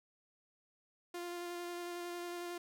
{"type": "tone with vibrato", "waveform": "sawtooth", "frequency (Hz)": 349.2, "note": "F4", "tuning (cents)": 0, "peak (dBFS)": -37, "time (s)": [1.14, 2.58], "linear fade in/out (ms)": 5, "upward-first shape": "square", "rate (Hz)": 11, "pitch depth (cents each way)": 9, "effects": []}